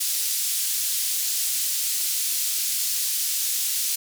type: band-pass noise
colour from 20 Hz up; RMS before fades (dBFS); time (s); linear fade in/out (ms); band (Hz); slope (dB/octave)
white; -25; 0-3.96; 10; 4100 to 14000; 12
effects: none